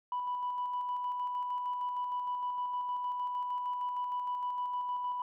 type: tone with tremolo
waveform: sine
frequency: 987.8 Hz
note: B5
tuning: in tune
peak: -30 dBFS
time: 0.12-5.22 s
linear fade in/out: 2 ms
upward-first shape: square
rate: 6.5 Hz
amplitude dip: 30%
effects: tanh soft clip ceiling -28 dBFS